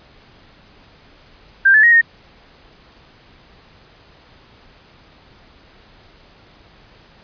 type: tone with pitch steps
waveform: sine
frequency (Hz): 1583 / 1734 / 1880 / 1848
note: G6 / A6 / A#6 / A#6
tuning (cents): +17 / -26 / +14 / -16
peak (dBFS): -7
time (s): 1.65-2.014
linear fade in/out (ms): 10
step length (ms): 91
effects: pink hiss -48 dBFS RMS until 7.23 s + resampled to 11025 Hz